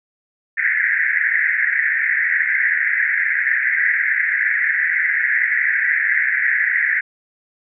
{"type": "band-pass noise", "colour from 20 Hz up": "white", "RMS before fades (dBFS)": -18, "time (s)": [0.57, 7.01], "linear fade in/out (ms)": 10, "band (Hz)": [1600, 2100], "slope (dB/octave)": 96, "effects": []}